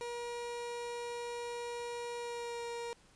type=tone with pitch glide; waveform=30% pulse; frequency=477.1 to 471.3 Hz; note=A#4 to A#4; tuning=+40 to +19 cents; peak=-36 dBFS; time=0.01-2.93 s; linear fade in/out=0 ms; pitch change=-21 cents; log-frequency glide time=2.17-2.63 s; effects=pink hiss -64 dBFS RMS until 3.15 s + resampled to 22050 Hz